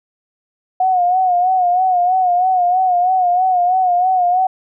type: tone with vibrato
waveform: sine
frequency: 729 Hz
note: F#5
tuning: 26 cents flat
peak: -11 dBFS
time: 0.8-4.47 s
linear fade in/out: 5 ms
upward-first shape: sine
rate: 3.1 Hz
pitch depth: 60 cents each way
effects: none